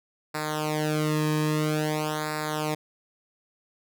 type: tone with flanger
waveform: sawtooth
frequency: 153.2 Hz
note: D#3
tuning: 27 cents flat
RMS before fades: -27 dBFS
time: 0.34-2.75 s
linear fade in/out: 10 ms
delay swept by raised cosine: 0.32 to 1.42 ms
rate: 0.5 Hz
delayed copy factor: -1
effects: none